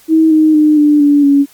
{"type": "tone with pitch steps", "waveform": "sine", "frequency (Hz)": [319.7, 311.7, 303.9, 296.2, 288.8, 281.5], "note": ["D#4", "D#4", "D#4", "D4", "D4", "C#4"], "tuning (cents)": [47, 3, -41, 15, -29, 27], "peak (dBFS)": -5, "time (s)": [0.08, 1.46], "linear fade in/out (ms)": 50, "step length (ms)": 230, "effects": ["white hiss -45 dBFS RMS until 1.53 s", "Opus 48 kbps"]}